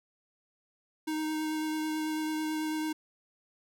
square tone with vibrato, 311.1 Hz, D#4, in tune, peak -31 dBFS, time 1.07-2.93 s, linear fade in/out 10 ms, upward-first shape triangle, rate 9.1 Hz, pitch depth 14 cents each way, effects none

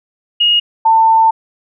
sine tone pair in turn, 2869 / 894.8 Hz, F7 / A5, +46 / +29 cents, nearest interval octave + minor sixth, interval 2017 cents, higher first, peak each -8 / -6 dBFS, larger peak second, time 0.4-0.6 / 0.85-1.31 s, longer second, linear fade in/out 10 ms, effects none

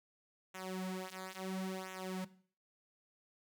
sawtooth tone with flanger, 187.5 Hz, F#3, 23 cents sharp, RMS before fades -42 dBFS, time 0.54-2.25 s, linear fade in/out 10 ms, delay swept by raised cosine 0.21 to 5.71 ms, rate 0.73 Hz, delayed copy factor -1, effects noise-tail reverb RT60 0.5 s tail -18 dB re dry

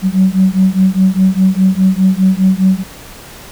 sine beating tone pair, 186.5 / 191.4 Hz, F#3 / G3, +14 / -41 cents, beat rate 4.9 Hz, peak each -10 dBFS, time 0.02-2.84 s, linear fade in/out 50 ms, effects tanh soft clip ceiling 0 dBFS + pink hiss -34 dBFS RMS until 3.51 s

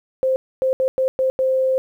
sine tone bursts at uneven times, 523.3 Hz, C5, in tune, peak -15 dBFS, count 6, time 0.23-0.36 / 0.62-0.73 / 0.8-0.88 / 0.98-1.08 / 1.19-1.3 / 1.39-1.78 s, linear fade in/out 0 ms, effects 9-bit

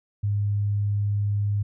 sine tone, 102.4 Hz, G#2, 24 cents flat, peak -21 dBFS, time 0.23-1.63 s, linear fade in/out 10 ms, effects none

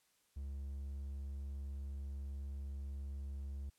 triangle tone, 69.3 Hz, C#2, in tune, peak -39 dBFS, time 0.36-3.7 s, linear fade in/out 10 ms, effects white hiss -75 dBFS RMS until 3.78 s + low-pass 12000 Hz 12 dB/octave

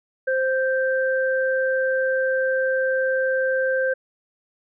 sine tone pair together, 523.3 / 1568 Hz, C5 / G6, 0 / 0 cents, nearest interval octave + perfect fifth, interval 1900 cents, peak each -20 / -24 dBFS, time 0.27-3.94 s, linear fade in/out 10 ms, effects none

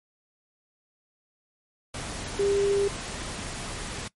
sine tone in noise, 399.8 Hz, G4, 34 cents sharp, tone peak -21 dBFS, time 2.39-2.88 s, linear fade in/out 5 ms, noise pink, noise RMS -35 dBFS, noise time 1.94-4.08 s, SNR +11 dB, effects noise-tail reverb RT60 0.1 s tail -20 dB re dry + MP3 48 kbps

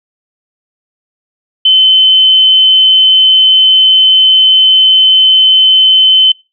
sine tone, 3059 Hz, G7, 43 cents flat, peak -3 dBFS, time 1.65-6.32 s, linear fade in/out 5 ms, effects noise-tail reverb RT60 0.3 s tail -25 dB re dry

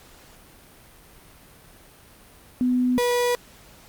sine / 35% pulse tone pair in turn, 250 / 486.9 Hz, B3 / B4, +21 / -25 cents, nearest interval octave, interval 1154 cents, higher second, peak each -18 dBFS, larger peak neither, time 2.61-2.98 / 2.98-3.35 s, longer neither, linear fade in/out 0 ms, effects pink hiss -50 dBFS RMS until 3.88 s + Opus 48 kbps

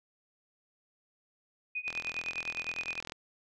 sine tone with tremolo, 2489 Hz, D#7, in tune, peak -30 dBFS, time 1.75-3 s, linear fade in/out 5 ms, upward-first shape triangle, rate 9.8 Hz, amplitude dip 100%
click train, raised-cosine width 0.2 ms, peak -22 dBFS, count 53, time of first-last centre 1.88-3.121 s, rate 41.9 Hz
effects none

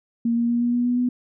sine tone with pitch steps, 233.1 / 235.4 / 237.7 / 240.1 / 242.4 / 244.8 / 247.2 Hz, A#3 / A#3 / A#3 / B3 / B3 / B3 / B3, 0 / +17 / +34 / -49 / -32 / -15 / +2 cents, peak -18 dBFS, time 0.25-1.09 s, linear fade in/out 5 ms, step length 120 ms, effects none

